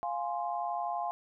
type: chord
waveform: sine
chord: F minor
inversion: none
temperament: equal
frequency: 698.5 / 830.6 / 1046.5 Hz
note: F5 / Ab5 / C6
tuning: 0 / 0 / 0 cents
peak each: -34 / -36 / -38 dBFS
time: 0.03-1.11 s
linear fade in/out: 0 ms
effects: none